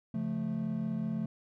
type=chord; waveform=triangle; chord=Db augmented; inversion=none; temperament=equal; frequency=138.59 / 174.61 / 220 Hz; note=Db3 / F3 / A3; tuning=0 / 0 / 0 cents; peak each=-37 / -34 / -31 dBFS; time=0.14-1.26 s; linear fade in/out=5 ms; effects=tanh soft clip ceiling -21 dBFS